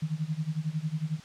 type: tone with tremolo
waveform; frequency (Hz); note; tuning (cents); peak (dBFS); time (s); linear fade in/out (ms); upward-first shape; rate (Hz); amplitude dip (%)
sine; 156.3; D#3; +8; -25; 0.02-1.2; 5; sine; 11; 90
effects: white hiss -50 dBFS RMS until 1.24 s + low-pass 5000 Hz 12 dB/octave